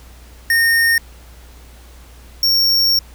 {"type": "tone pair in turn", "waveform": "square", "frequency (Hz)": [1839, 5511], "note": ["A#6", "F8"], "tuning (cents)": [-24, -24], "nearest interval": "octave + perfect fifth", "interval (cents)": 1900, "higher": "second", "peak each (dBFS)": -12, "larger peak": "neither", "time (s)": [[0.5, 0.98], [2.43, 2.99]], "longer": "second", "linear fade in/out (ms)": 2, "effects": ["added 60 Hz sine -39 dBFS peak until 3.14 s", "pink hiss -46 dBFS RMS until 3.14 s"]}